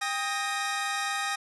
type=tone cluster; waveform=sawtooth; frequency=798 / 1250 / 1863 Hz; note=G5 / D#6 / A#6; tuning=+31 / +8 / -2 cents; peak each=-29 dBFS; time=0.01-1.36 s; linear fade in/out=10 ms; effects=resampled to 24000 Hz